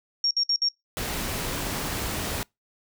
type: tone bursts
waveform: sine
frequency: 5550 Hz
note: F8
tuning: 12 cents flat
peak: -20 dBFS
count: 4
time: 0.24-0.687 s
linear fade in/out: 2 ms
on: 69 ms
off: 57 ms
type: noise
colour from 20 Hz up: pink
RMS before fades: -30 dBFS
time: 0.97-2.43 s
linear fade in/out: 0 ms
effects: noise-tail reverb RT60 0.2 s tail -26 dB re dry